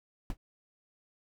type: noise with exponential decay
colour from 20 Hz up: brown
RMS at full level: -29 dBFS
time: 0.3-0.37 s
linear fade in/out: 2 ms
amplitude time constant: 15 ms
effects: none